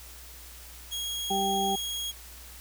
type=tone; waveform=sawtooth; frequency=3291 Hz; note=G#7; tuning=16 cents flat; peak=-28 dBFS; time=0.91-2.12 s; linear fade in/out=20 ms
type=harmonic tone; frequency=195.7 Hz; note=G3; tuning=3 cents flat; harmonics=1 / 2 / 4; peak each=-33 / -32 / -27 dBFS; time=1.3-1.76 s; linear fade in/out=10 ms
effects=added 60 Hz sine -48 dBFS peak until 2.6 s + white hiss -48 dBFS RMS until 2.6 s